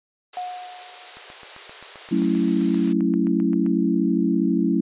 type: high-pass noise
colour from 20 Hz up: white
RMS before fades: -38 dBFS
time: 0.33-2.93 s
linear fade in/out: 5 ms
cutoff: 370 Hz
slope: 48 dB/octave
type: tone with exponential decay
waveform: sine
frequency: 725 Hz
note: F#5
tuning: 35 cents flat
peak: -25 dBFS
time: 0.37-1.48 s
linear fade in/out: 1 ms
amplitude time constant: 240 ms
type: click train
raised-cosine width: 0.5 ms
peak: -26 dBFS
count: 20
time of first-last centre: 1.17-3.663 s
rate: 7.62 Hz
type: chord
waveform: sine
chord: F# minor seventh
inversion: none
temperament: equal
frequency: 185 / 220 / 277.2 / 329.6 Hz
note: F#3 / A3 / C#4 / E4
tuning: 0 / 0 / 0 / 0 cents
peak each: -23 dBFS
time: 2.11-4.81 s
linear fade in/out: 10 ms
effects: resampled to 8000 Hz